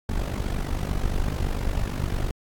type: noise with amplitude modulation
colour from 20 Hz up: brown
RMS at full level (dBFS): -22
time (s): 0.09-2.31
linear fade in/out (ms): 2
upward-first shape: sine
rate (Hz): 48.8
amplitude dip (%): 85
effects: AAC 64 kbps

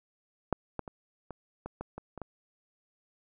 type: clicks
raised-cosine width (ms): 1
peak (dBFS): -12 / -19 / -27 / -26 / -24 / -23 / -26 / -27 / -24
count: 9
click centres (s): 0.527 / 0.793 / 0.878 / 1.307 / 1.66 / 1.81 / 1.98 / 2.177 / 2.217
effects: none

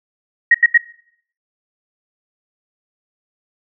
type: tone bursts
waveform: sine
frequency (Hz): 1886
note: A#6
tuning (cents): +20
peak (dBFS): -6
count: 3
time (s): 0.51-0.777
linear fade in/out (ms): 5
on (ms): 35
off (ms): 81
effects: noise-tail reverb RT60 0.6 s tail -19 dB re dry

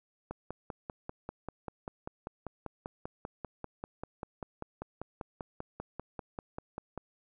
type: click train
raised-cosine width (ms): 1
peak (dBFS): -24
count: 35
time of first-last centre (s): 0.31-6.977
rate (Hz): 5.1
effects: none

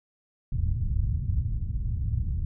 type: low-pass noise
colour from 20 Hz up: white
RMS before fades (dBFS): -27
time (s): 0.52-2.45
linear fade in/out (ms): 5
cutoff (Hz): 110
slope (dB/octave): 24
effects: none

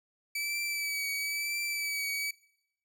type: tone with vibrato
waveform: sawtooth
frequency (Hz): 2300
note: D7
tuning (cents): -37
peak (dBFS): -28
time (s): 0.35-2.31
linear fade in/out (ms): 5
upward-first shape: triangle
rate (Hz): 1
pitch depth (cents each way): 35
effects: noise-tail reverb RT60 0.8 s tail -23 dB re dry

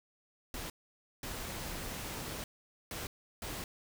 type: noise bursts at uneven times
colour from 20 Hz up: pink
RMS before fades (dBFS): -41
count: 4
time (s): 0.54-0.7 / 1.23-2.44 / 2.91-3.07 / 3.42-3.64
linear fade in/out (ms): 2
effects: none

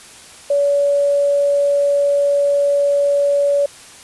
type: tone with quantisation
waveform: sine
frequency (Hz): 569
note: C#5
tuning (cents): +45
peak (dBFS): -12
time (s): 0.5-3.66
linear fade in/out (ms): 5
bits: 7
effects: white hiss -40 dBFS RMS until 4.03 s + resampled to 24000 Hz

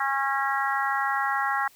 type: harmonic tone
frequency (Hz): 273.2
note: C#4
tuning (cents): -25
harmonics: 3 / 4 / 5 / 6 / 7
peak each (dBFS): -28 / -29 / -30 / -31 / -31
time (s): 0-1.68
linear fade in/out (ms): 5
effects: white hiss -56 dBFS RMS until 1.75 s

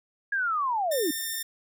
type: linear sweep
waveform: sine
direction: down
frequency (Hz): 1661.2 to 277.2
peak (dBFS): -24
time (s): 0.32-1.11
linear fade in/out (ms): 5
type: tone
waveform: 5% pulse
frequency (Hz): 1807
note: A6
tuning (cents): +46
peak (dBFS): -19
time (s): 0.91-1.43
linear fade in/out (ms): 10
effects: none

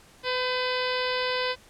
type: harmonic tone with a mistuned harmonic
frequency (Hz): 504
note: B4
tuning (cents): +35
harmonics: 1 / 2 / 3 / 4 / 5 / 6 / 7 / 8 / 9 / 10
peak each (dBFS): -29 / -32 / -34 / -35 / -36 / -37 / -37 / -38 / -39 / -39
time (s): 0.23-1.56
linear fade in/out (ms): 50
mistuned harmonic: 3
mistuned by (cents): +29
effects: pink hiss -54 dBFS RMS until 1.69 s + low-pass 11000 Hz 12 dB/octave

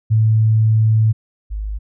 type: tone pair in turn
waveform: sine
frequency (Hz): 110 / 51.91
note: A2 / G#1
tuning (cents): 0 / 0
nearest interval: octave + minor second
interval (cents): 1300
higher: first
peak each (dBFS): -10 / -21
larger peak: first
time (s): 0.1-1.13 / 1.5-1.79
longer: first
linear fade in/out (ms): 20
effects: none

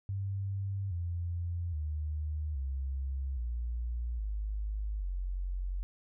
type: tone with pitch steps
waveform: sine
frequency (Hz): 98 / 86.31 / 76.01 / 66.94 / 58.95 / 51.91 / 45.72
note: G2 / F2 / D#2 / C2 / A#1 / G#1 / F#1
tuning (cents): 0 / -20 / -40 / +40 / +20 / 0 / -20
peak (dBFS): -32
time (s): 0.09-5.83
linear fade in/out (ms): 0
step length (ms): 820
effects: none

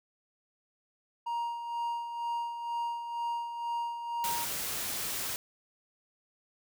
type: tone with tremolo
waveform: triangle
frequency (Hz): 940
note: A#5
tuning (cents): +14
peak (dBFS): -28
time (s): 1.26-4.45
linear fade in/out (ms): 10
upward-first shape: sine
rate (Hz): 2.1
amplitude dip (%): 55
type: noise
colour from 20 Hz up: white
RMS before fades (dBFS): -35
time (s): 4.24-5.36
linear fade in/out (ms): 0
effects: none

